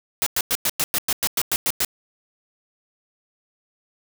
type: noise bursts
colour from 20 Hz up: white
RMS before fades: -21 dBFS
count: 12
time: 0.22-1.848 s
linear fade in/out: 0 ms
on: 44 ms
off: 100 ms
effects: none